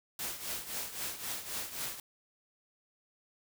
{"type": "noise with tremolo", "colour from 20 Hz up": "white", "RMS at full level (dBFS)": -36, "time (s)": [0.19, 2], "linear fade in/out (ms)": 2, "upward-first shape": "triangle", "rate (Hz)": 3.8, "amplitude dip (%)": 75, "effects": []}